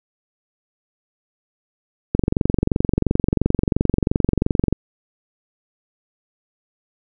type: click train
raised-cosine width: 3 ms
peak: -3 dBFS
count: 60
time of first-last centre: 2.15-4.726 s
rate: 22.9 Hz
effects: none